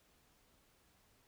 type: silence
effects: pink hiss -71 dBFS RMS until 1.27 s